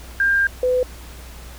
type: tone pair in turn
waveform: sine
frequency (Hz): 1598 / 503.3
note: G6 / B4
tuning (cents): +33 / +33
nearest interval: octave + minor sixth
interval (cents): 2000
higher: first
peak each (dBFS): -14 / -15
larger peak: first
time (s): 0.2-0.47 / 0.63-0.83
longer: first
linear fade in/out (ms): 2
effects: added 60 Hz sine -37 dBFS peak until 1.58 s + pink hiss -42 dBFS RMS until 1.58 s